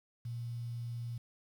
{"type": "tone with quantisation", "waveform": "sine", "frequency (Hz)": 118.6, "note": "A#2", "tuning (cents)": 30, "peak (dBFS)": -37, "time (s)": [0.25, 1.18], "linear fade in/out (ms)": 5, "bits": 10, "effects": []}